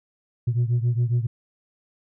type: beating tone pair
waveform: sine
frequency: 118 / 125.3 Hz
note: A#2 / B2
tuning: +22 / +25 cents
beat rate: 7.3 Hz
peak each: -19 / -22 dBFS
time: 0.47-1.27 s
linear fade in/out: 10 ms
effects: tanh soft clip ceiling -16 dBFS